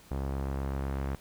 sawtooth tone with low-pass filter sweep, 68 Hz, C#2, 33 cents flat, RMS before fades -33 dBFS, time 0.11-1.15 s, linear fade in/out 0 ms, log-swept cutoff 990 to 1700 Hz, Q 0.91, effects pink hiss -56 dBFS RMS until 1.2 s

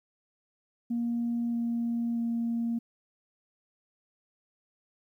sine tone with pitch steps, 235.8 / 234.3 / 232.8 Hz, A#3 / A#3 / A#3, +20 / +9 / -2 cents, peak -26 dBFS, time 0.9-2.79 s, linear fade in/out 10 ms, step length 630 ms, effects tanh soft clip ceiling -23 dBFS + 11-bit

